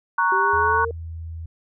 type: chord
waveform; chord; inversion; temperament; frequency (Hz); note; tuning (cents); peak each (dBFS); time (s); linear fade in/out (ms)
sine; F# major; first; equal; 932.3 / 1108.7 / 1480; A#5 / C#6 / F#6; 0 / 0 / 0; -21; 0.18-0.85; 5
type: exponential sweep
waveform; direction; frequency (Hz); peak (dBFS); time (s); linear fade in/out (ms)
sine; up; 380.7 to 466.2; -25; 0.32-0.91; 2
type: tone with pitch glide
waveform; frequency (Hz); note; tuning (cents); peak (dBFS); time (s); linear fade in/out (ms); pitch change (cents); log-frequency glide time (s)
sine; 83 to 82; E2 to E2; +12 to -9; -30; 0.53-1.46; 5; -21; 0.72-1.11
effects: none